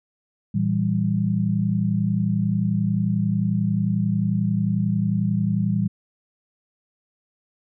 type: chord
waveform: sine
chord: E diminished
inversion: second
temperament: equal with one note detuned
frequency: 113.68 / 164.81 / 196 Hz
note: Bb2 / E3 / G3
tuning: -43 / 0 / 0 cents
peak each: -24 / -24 / -22 dBFS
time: 0.54-5.88 s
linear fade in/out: 10 ms
effects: none